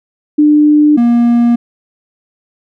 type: tone pair in turn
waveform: sine / triangle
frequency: 298.8 / 237.2 Hz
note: D4 / A#3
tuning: +30 / +30 cents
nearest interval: major third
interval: 400 cents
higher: first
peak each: -4 dBFS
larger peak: neither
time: 0.38-0.97 / 0.97-1.56 s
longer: neither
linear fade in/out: 10 ms
effects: none